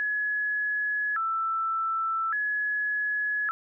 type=tone with vibrato; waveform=sine; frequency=1499 Hz; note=F#6; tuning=22 cents sharp; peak=-25 dBFS; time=0-3.51 s; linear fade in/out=0 ms; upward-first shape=square; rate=0.43 Hz; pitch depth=210 cents each way; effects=none